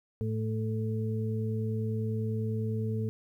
harmonic tone, 110 Hz, A2, in tune, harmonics 1 / 2 / 4, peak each -30 / -35 / -37 dBFS, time 0.21-3.09 s, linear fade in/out 0 ms, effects 11-bit

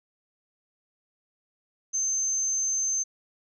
sine tone, 6260 Hz, G8, 3 cents flat, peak -24 dBFS, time 1.93-3.04 s, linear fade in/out 20 ms, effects none

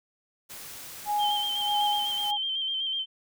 white noise, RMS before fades -42 dBFS, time 0.49-2.32 s, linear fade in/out 20 ms
sine tone with tremolo, 830.6 Hz, G#5, in tune, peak -23 dBFS, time 1.05-2.38 s, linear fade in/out 50 ms, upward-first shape sine, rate 1.6 Hz, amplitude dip 85%
sine tone with vibrato, 3136 Hz, G7, in tune, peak -27 dBFS, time 1.18-3.06 s, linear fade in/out 50 ms, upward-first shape square, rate 8 Hz, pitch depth 29 cents each way
effects none

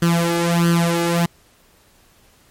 sawtooth tone with flanger, 170 Hz, F3, 46 cents flat, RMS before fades -17 dBFS, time 0.02-1.26 s, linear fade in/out 5 ms, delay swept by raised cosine 0.64 to 2.44 ms, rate 1.5 Hz, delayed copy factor +0.85, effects pink hiss -54 dBFS RMS until 2.5 s + MP3 64 kbps

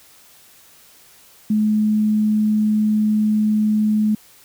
sine tone, 213.5 Hz, G#3, 48 cents sharp, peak -14 dBFS, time 1.5-4.15 s, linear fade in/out 5 ms, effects white hiss -49 dBFS RMS until 4.44 s

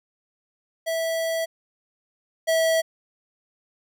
square tone pair in turn, 655 / 650.5 Hz, E5 / E5, -11 / -23 cents, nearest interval unison, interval 12 cents, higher first, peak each -24 / -19 dBFS, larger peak second, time 0.86-1.46 / 2.47-2.82 s, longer first, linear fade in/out 20 ms, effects none

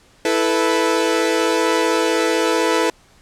sawtooth chord, E suspended fourth, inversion none, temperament equal with one note detuned, 329.6 / 438.2 / 493.9 Hz, E4 / A4 / B4, 0 / -7 / 0 cents, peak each -16 dBFS, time 0.25-2.9 s, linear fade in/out 2 ms, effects pink hiss -52 dBFS RMS until 3.21 s + low-pass 9000 Hz 12 dB/octave

